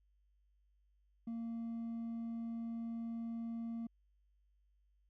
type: tone with hard clipping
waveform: sine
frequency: 230.1 Hz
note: A#3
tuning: 22 cents flat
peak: -40 dBFS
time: 1.27-3.87 s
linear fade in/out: 5 ms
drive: 2 dB
effects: added 50 Hz sine -70 dBFS peak until 5.09 s